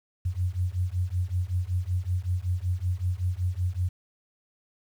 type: beating tone pair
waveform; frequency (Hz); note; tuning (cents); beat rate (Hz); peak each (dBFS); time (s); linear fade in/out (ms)
sine; 87.8 / 93.1; F2 / F#2; +10 / +11; 5.3; -28; 0.25-3.89; 10
effects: 9-bit